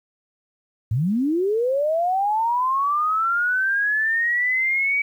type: linear sweep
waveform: sine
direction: up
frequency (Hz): 99 to 2283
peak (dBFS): -18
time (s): 0.91-5.02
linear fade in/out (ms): 5
effects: 9-bit